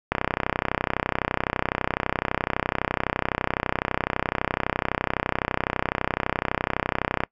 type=click train; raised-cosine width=0.5 ms; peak=-6 dBFS; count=228; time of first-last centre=0.12-7.236 s; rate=31.9 Hz; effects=noise-tail reverb RT60 0.1 s tail -24 dB re dry